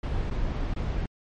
brown noise with dropouts, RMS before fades -28 dBFS, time 0.03-1.06 s, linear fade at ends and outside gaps 5 ms, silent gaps 0.302-0.309 / 0.739-0.761 s, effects low-pass 4000 Hz 12 dB/octave + MP3 48 kbps

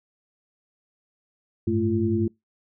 sine tone cluster, 98.2 / 108.9 / 218.4 / 341.7 Hz, G2 / A2 / A3 / F4, +4 / -17 / -13 / -38 cents, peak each -27 / -30 / -25 / -24 dBFS, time 1.67-2.28 s, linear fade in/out 5 ms, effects noise-tail reverb RT60 0.2 s tail -26 dB re dry

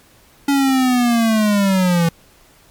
square linear sweep, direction down, 282.9 to 164.81 Hz, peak -13 dBFS, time 0.48-2.09 s, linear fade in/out 5 ms, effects pink hiss -50 dBFS RMS until 2.7 s + MP3 96 kbps

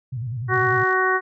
sine tone with vibrato, 120 Hz, B2, 49 cents flat, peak -25 dBFS, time 0.12-0.84 s, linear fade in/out 10 ms, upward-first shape square, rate 10 Hz, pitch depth 130 cents each way
harmonic tone, 373.9 Hz, F#4, 18 cents sharp, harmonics 1 / 2 / 3 / 4 / 5, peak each -23 / -27 / -22 / -23 / -23 dBFS, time 0.48-1.21 s, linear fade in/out 50 ms
click train, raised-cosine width 0.2 ms, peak -30 dBFS, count 22, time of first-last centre 0.54-0.928 s, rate 54.1 Hz
effects none

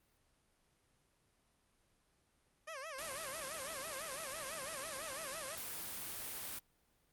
15% pulse tone with vibrato, 585 Hz, D5, 7 cents flat, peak -38 dBFS, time 2.67-5.56 s, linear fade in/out 10 ms, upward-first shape sine, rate 6 Hz, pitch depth 200 cents each way
white noise, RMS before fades -44 dBFS, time 2.98-6.59 s, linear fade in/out 5 ms
effects pink hiss -75 dBFS RMS until 7.12 s + Opus 32 kbps

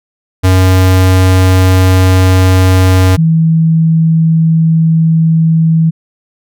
square / sine tone pair in turn, 93.1 / 162.05 Hz, F#2 / E3, +11 / -29 cents, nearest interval minor seventh, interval 960 cents, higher second, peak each -5 dBFS, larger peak neither, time 0.43-3.17 / 3.17-5.91 s, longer neither, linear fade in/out 20 ms, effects none

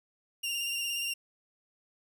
sawtooth tone with vibrato, 2791 Hz, F7, 2 cents flat, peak -28 dBFS, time 0.43-1.14 s, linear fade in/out 10 ms, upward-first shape square, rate 17 Hz, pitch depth 20 cents each way, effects none

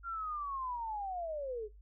sine linear sweep, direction down, 1396.9 to 404.5 Hz, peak -36 dBFS, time 0.03-1.69 s, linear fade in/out 50 ms, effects noise-tail reverb RT60 0.2 s tail -20 dB re dry + added 50 Hz sine -53 dBFS peak until 1.81 s

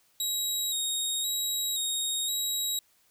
20% pulse tone with vibrato, 3790 Hz, A#7, 28 cents sharp, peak -22 dBFS, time 0.2-2.79 s, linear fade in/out 2 ms, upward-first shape square, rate 0.96 Hz, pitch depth 24 cents each way, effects white hiss -66 dBFS RMS until 3.1 s

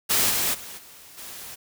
white noise with level steps, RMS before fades -21 / -24 / -39 / -47 / -39 dBFS, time 0.09-1.56 s, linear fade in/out 20 ms, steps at 0.29 / 0.53 / 0.77 / 1.17 s, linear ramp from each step 20 ms, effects none

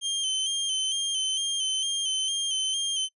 sawtooth tone with vibrato, 3136 Hz, G7, in tune, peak -22 dBFS, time 0.01-3.09 s, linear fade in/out 50 ms, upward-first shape square, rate 2.2 Hz, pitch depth 36 cents each way, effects noise-tail reverb RT60 0.1 s tail -23 dB re dry + resampled to 24000 Hz

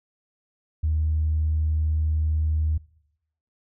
sine tone, 77.78 Hz, D#2, in tune, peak -19 dBFS, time 0.83-2.78 s, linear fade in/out 10 ms, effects noise-tail reverb RT60 0.8 s tail -23 dB re dry + tanh soft clip ceiling -15 dBFS

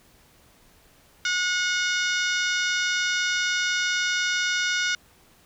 harmonic tone with a mistuned harmonic, 726 Hz, F#5, 33 cents flat, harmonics 2 / 3 / 4 / 5 / 6 / 7 / 8 / 9 / 10, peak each -25 / -30 / -32 / -31 / -37 / -34 / -34 / -41 / -42 dBFS, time 1.25-4.95 s, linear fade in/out 2 ms, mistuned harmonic 9, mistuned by -45 cents, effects pink hiss -57 dBFS RMS until 5.45 s

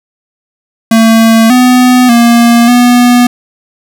square tone with pitch steps, 225.3 / 250.7 / 235.2 / 244.2 Hz, A3 / B3 / A#3 / B3, +41 / +26 / +16 / -19 cents, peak -3 dBFS, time 0.91-3.27 s, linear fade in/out 5 ms, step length 590 ms, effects none

